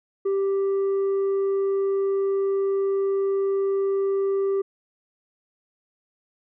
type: tone with tanh clipping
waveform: sine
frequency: 392 Hz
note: G4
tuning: in tune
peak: -21 dBFS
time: 0.25-4.62 s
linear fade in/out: 10 ms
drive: 3 dB
effects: none